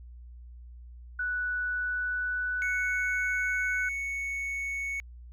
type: tone with pitch glide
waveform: sine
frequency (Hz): 1480 to 1498.9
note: F#6 to F#6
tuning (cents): 0 to +22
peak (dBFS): -28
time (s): 1.19-3.89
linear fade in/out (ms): 5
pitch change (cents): +22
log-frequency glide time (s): 1.61-3.69
type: tone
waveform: triangle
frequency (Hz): 2217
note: C#7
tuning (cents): 0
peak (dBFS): -29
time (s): 2.62-5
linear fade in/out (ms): 0
effects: added 60 Hz sine -44 dBFS peak until 5.32 s